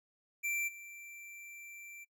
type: tone with level steps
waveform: square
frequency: 2349 Hz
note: D7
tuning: in tune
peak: -34 / -49 dBFS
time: 0.43-2.05 s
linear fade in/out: 20 ms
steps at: 0.67 s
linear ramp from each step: 20 ms
effects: noise-tail reverb RT60 0.1 s tail -23 dB re dry